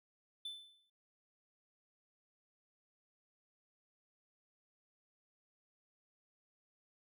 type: tone with exponential decay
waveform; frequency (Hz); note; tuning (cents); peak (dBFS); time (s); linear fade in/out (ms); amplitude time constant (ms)
triangle; 3520; A7; 0; -38; 0.45-0.9; 5; 97
effects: none